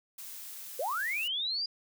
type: noise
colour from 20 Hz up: blue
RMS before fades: -44 dBFS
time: 0.18-1.28 s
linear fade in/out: 5 ms
type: linear sweep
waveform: sine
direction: up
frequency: 464.7 to 4899 Hz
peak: -30 dBFS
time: 0.79-1.66 s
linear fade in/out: 5 ms
effects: none